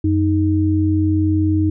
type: tone pair together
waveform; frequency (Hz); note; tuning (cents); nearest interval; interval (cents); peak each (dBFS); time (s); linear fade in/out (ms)
sine; 92.1 / 312.2; F#2 / D#4; -7 / +6; octave + major sixth; 2113; -16; 0.04-1.7; 5
effects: none